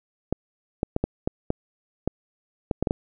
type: clicks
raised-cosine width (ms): 2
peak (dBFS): -9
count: 11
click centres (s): 0.326 / 0.831 / 0.964 / 1.04 / 1.275 / 1.504 / 2.076 / 2.712 / 2.826 / 2.872 / 2.909
effects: none